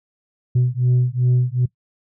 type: beating tone pair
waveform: sine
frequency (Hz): 123.47 / 126.07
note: B2 / B2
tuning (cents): 0 / +36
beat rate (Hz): 2.6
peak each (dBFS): -16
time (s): 0.55-1.66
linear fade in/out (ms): 10
effects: noise-tail reverb RT60 0.1 s tail -19 dB re dry + tanh soft clip ceiling -11 dBFS